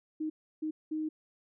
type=tone bursts at uneven times; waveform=sine; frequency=311.1 Hz; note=D#4; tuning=in tune; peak=-31 dBFS; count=3; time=0.2-0.3 / 0.62-0.71 / 0.91-1.09 s; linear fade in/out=10 ms; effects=none